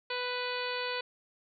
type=harmonic tone; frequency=495.3 Hz; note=B4; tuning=5 cents sharp; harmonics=1 / 2 / 3 / 4 / 5 / 6 / 7 / 8 / 9; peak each=-37 / -39 / -40 / -43 / -40 / -44 / -45 / -44 / -43 dBFS; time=0.1-1.01 s; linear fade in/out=5 ms; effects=none